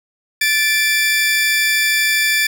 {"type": "tone pair together", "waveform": "sawtooth", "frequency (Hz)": [1748.6, 2349], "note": ["A6", "D7"], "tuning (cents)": [-11, 0], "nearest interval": "perfect fourth", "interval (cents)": 511, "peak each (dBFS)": -13, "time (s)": [0.41, 2.47], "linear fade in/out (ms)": 5, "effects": []}